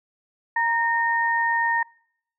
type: tone pair together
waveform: sine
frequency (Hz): 932.3 / 1839.5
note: A#5 / A#6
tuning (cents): 0 / -24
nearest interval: octave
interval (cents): 1176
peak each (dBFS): -22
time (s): 0.56-1.83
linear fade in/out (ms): 5
effects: noise-tail reverb RT60 0.7 s tail -26 dB re dry